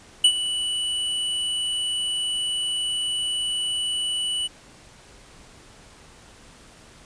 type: tone with ADSR envelope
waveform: square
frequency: 2960 Hz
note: F#7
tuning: in tune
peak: -11 dBFS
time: 0.24-4.48 s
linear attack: 6 ms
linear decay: 71 ms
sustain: -13 dB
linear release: 21 ms
effects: pink hiss -49 dBFS RMS until 7.05 s + resampled to 22050 Hz